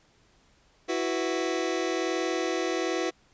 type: chord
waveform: sawtooth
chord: E suspended second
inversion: none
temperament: just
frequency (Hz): 329.6 / 370.8 / 494.4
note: E4 / F#4 / B4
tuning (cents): 0 / +4 / +2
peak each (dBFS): -26 / -26 / -28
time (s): 0.88-3.11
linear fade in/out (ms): 20
effects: pink hiss -63 dBFS RMS until 3.33 s + resampled to 16000 Hz